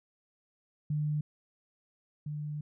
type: tone pair in turn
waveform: sine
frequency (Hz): 150 / 149.32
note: D3 / D3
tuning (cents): +37 / +29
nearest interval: unison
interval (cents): 8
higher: first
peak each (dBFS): -28 / -34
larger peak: first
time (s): 0.9-1.21 / 2.26-2.61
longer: second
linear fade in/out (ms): 5
effects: none